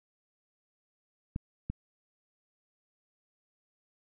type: clicks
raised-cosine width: 5 ms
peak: -21 dBFS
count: 2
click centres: 1.361 / 1.7 s
effects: none